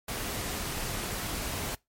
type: noise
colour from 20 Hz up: pink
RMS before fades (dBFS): -34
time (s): 0.08-1.75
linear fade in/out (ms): 5
effects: noise-tail reverb RT60 0.2 s tail -23 dB re dry + MP3 64 kbps